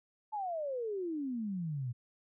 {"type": "exponential sweep", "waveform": "sine", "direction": "down", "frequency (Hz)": [880, 116.54], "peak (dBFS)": -34, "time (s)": [0.32, 1.93], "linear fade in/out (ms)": 20, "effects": []}